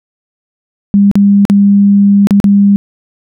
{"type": "tone with dropouts", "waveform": "sine", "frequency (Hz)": 200.8, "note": "G3", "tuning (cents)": 42, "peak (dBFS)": -3, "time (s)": [0.94, 2.76], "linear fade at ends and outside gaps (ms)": 0, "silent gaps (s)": [[1.114, 1.155], [1.452, 1.499], [2.271, 2.308], [2.401, 2.442]], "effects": []}